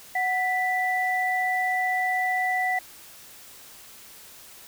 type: tone pair together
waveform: sine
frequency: 740 / 1975.6 Hz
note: F#5 / B6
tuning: 0 / 0 cents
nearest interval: octave + perfect fourth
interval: 1700 cents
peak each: -25 dBFS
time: 0.15-2.79 s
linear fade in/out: 5 ms
effects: white hiss -47 dBFS RMS until 4.67 s